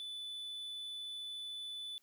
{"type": "tone", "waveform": "triangle", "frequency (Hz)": 3487, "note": "A7", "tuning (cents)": -16, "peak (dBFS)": -40, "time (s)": [0, 1.98], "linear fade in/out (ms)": 0, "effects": ["white hiss -74 dBFS RMS until 2.02 s"]}